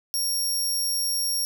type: tone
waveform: 20% pulse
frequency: 5570 Hz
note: F8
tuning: 5 cents flat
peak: -18 dBFS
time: 0.14-1.45 s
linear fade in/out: 0 ms
effects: none